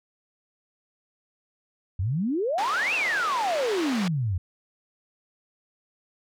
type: exponential two-way sweep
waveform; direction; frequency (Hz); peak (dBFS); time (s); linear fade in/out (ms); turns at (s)
sine; up then down; 84.1 to 2782 to 84.1; -23; 1.99-4.38; 5; 2.94
type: band-pass noise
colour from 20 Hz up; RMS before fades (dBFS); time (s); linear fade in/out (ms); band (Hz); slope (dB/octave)
pink; -34; 2.58-4.08; 2; 570 to 4600; 12
effects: none